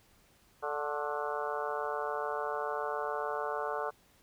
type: harmonic tone with a mistuned harmonic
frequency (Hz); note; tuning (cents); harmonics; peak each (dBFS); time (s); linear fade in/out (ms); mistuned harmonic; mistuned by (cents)
146.83; D3; 0; 3 / 4 / 5 / 6 / 7 / 8 / 9 / 10; -38 / -39 / -40 / -41 / -41 / -42 / -43 / -43; 0.62-3.91; 20; 7; +66
effects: pink hiss -65 dBFS RMS until 4.22 s